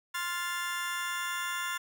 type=chord; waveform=30% pulse; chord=F major; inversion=second; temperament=just; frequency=1047.7 / 1396.9 / 1746.1 Hz; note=C6 / F6 / A6; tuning=+2 / 0 / -14 cents; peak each=-34 dBFS; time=0.14-1.78 s; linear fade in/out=10 ms; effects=none